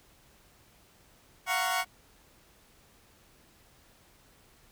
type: chord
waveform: 20% pulse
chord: Gb major seventh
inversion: third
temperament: equal with one note detuned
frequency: 690.4 / 740 / 932.3 / 1108.7 Hz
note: F5 / Gb5 / Bb5 / Db6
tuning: -20 / 0 / 0 / 0 cents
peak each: -30 / -26 / -31 / -27 dBFS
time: 1.46-1.85 s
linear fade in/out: 50 ms
effects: pink hiss -61 dBFS RMS until 4.71 s